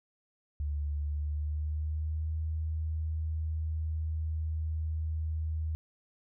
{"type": "tone with pitch glide", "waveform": "sine", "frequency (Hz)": [73.2, 78.91], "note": ["D2", "D#2"], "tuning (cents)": [-5, 25], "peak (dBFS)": -30, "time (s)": [0.6, 5.75], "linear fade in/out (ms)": 0, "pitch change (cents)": 130, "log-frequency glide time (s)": [0.98, 2.35], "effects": []}